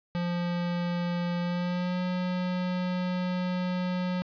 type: tone with pitch glide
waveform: square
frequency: 174.61 to 181.29 Hz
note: F3 to F#3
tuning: 0 to -35 cents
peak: -28 dBFS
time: 0.15-4.22 s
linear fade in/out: 0 ms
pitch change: +65 cents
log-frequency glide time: 1.41-2.01 s
effects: resampled to 11025 Hz + 11-bit